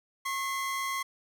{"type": "tone pair together", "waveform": "45% pulse", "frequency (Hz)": [1087, 2047], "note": ["C#6", "C7"], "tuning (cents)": [-34, -38], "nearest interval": "major seventh", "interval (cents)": 1096, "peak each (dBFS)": [-32, -35], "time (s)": [0.25, 1.03], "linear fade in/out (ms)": 10, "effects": []}